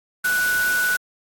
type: tone in noise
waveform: sine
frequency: 1480 Hz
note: F#6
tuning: in tune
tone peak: -18 dBFS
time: 0.24-0.97 s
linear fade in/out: 10 ms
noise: white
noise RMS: -28 dBFS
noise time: 0.24-0.97 s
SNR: +7 dB
effects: AAC 64 kbps